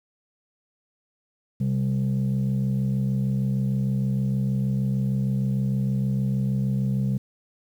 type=tone pair together; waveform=sine; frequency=130.81 / 197.29 Hz; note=C3 / G3; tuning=0 / +11 cents; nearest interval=perfect fifth; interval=711 cents; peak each=-21 / -23 dBFS; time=1.6-7.18 s; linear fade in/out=10 ms; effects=tanh soft clip ceiling -18 dBFS + 9-bit